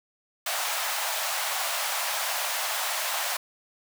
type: high-pass noise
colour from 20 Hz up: pink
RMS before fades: -29 dBFS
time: 0.46-3.37 s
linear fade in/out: 5 ms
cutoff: 620 Hz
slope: 48 dB/octave
effects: none